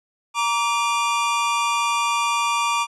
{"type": "tone cluster", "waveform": "square", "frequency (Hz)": [938, 1158, 2403], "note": ["A#5", "D6", "D7"], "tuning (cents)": [11, -25, 39], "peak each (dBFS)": [-24, -23, -27], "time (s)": [0.34, 2.87], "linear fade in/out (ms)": 50, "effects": ["resampled to 22050 Hz"]}